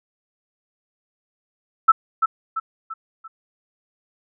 sine tone with echo, 1318.5 Hz, E6, in tune, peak -7 dBFS, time 1.88-1.92 s, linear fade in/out 10 ms, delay 340 ms, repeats 4, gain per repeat -7 dB, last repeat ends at 3.28 s, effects none

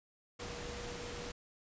sine tone in noise, 481 Hz, B4, 46 cents flat, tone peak -47 dBFS, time 0.39-1.32 s, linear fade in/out 10 ms, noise pink, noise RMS -44 dBFS, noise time 0.39-1.32 s, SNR -6 dB, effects resampled to 16000 Hz

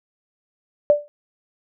sine tone with exponential decay, 587.3 Hz, D5, in tune, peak -7 dBFS, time 0.9-1.08 s, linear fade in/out 0 ms, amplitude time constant 37 ms, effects none

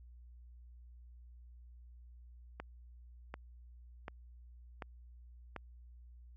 click train, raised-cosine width 0.5 ms, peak -27 dBFS, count 5, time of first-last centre 2.6-5.563 s, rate 1.35 Hz, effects added 60 Hz sine -53 dBFS peak until 6.36 s

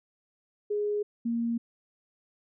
sine tone pair in turn, 415.3 / 233.1 Hz, G#4 / A#3, 0 / 0 cents, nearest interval minor seventh, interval 1000 cents, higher first, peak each -26 dBFS, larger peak neither, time 0.7-1.03 / 1.25-1.58 s, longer neither, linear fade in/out 10 ms, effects none

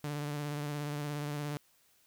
sawtooth tone with vibrato, 146.83 Hz, D3, in tune, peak -31 dBFS, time 0.04-1.57 s, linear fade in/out 0 ms, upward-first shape sine, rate 17 Hz, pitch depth 30 cents each way, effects white hiss -68 dBFS RMS until 2.06 s

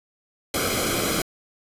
pink noise with comb filter, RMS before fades -24 dBFS, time 0.54-1.22 s, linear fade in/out 2 ms, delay 1.1 ms, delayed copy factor -0.75, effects resampled to 32000 Hz

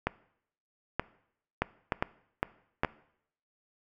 two click trains, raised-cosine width 0.5 ms, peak -12 / -11 dBFS, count 4 / 4, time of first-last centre 0.07-2.848 / 1.62-2.835 s, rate 1.08 / 2.47 Hz, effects noise-tail reverb RT60 0.7 s tail -20 dB re dry

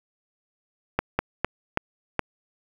slowing click train, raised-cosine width 0.5 ms, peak -6 dBFS, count 5, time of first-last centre 0.99-2.193 s, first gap 200 ms, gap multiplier 1.28, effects 7-bit

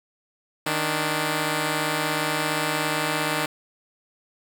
5% pulse tone pair together, 155.47 / 293.7 Hz, D#3 / D4, -1 / 0 cents, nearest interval major seventh, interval 1101 cents, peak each -14 / -15 dBFS, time 0.66-3.46 s, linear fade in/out 5 ms, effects none

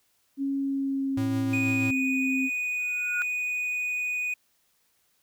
sine tone with pitch glide, 275.3 to 263.8 Hz, C#4 to C4, -12 to +14 cents, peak -25 dBFS, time 0.37-2.5 s, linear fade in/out 50 ms, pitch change -74 cents, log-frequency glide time 0.57-1.97 s
square tone with tremolo, 110 Hz, A2, in tune, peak -29 dBFS, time 1.17-1.91 s, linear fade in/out 5 ms, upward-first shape triangle, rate 6.2 Hz, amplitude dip 30%
triangle tone, 2478 Hz, D#7, 8 cents flat, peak -25 dBFS, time 1.53-4.34 s, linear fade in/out 5 ms
sine tone with exponential growth, 1446 Hz, F#6, 40 cents flat, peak -24 dBFS, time 2.78-3.22 s, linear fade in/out 0 ms, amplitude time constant 95 ms
effects white hiss -69 dBFS RMS until 5.22 s

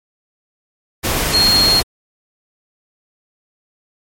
sine tone in noise, 4262 Hz, C8, 31 cents sharp, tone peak -10 dBFS, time 1.33-1.81 s, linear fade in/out 20 ms, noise pink, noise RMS -18 dBFS, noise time 1.03-1.83 s, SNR +5 dB, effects MP3 64 kbps

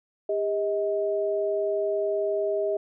sine tone pair together, 401.9 / 633 Hz, G4 / D#5, +43 / +30 cents, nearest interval minor sixth, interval 787 cents, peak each -26 dBFS, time 0.29-2.77 s, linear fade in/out 5 ms, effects none

